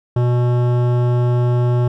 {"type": "tone with hard clipping", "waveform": "sine", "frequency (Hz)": 122.2, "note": "B2", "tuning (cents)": -18, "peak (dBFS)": -15, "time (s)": [0.16, 1.88], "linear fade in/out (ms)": 5, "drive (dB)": 15, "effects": []}